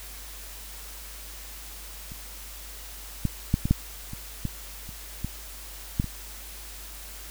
clicks, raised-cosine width 5 ms, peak -28 / -11 / -8 / -13 / -6 / -23 / -15 / -28 / -17 / -10 / -20 dBFS, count 11, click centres 2.119 / 3.253 / 3.541 / 3.655 / 3.71 / 4.134 / 4.453 / 4.891 / 5.246 / 5.999 / 6.043 s, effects added 50 Hz sine -43 dBFS peak until 7.3 s + white hiss -43 dBFS RMS until 7.3 s

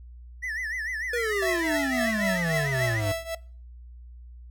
triangle tone with vibrato, 1866 Hz, A#6, 1 cent sharp, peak -27 dBFS, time 0.42-3.01 s, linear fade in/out 20 ms, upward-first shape sine, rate 6.7 Hz, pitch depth 150 cents each way
square exponential sweep, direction down, 490.9 to 98 Hz, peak -27 dBFS, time 1.13-3.12 s, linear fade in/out 5 ms
45% pulse tone with tremolo, 659.3 Hz, E5, in tune, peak -24 dBFS, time 1.42-3.35 s, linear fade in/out 5 ms, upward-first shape triangle, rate 3.7 Hz, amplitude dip 90%
effects noise-tail reverb RT60 0.4 s tail -21 dB re dry + added 60 Hz sine -42 dBFS peak until 4.5 s

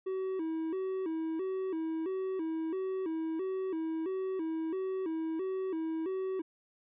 triangle tone with vibrato, 349.2 Hz, F4, in tune, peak -30 dBFS, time 0.06-6.42 s, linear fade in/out 10 ms, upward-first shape square, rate 1.5 Hz, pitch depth 140 cents each way, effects resampled to 8000 Hz

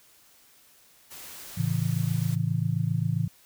white noise, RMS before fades -43 dBFS, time 1.1-2.36 s, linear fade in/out 20 ms
sine chord, A major, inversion none, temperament just, 110 / 137.5 / 165 Hz, A2 / C#3 / E3, 0 / -14 / +2 cents, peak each -28 dBFS, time 1.57-3.28 s, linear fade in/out 10 ms
effects white hiss -58 dBFS RMS until 3.45 s

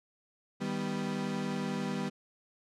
35% pulse chord, Eb augmented, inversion none, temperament equal, 155.56 / 196 / 246.9 Hz, Eb3 / G3 / B3, 0 / 0 / 0 cents, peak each -38 / -33 / -35 dBFS, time 0.6-2.1 s, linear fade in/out 20 ms, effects low-pass 7000 Hz 12 dB/octave

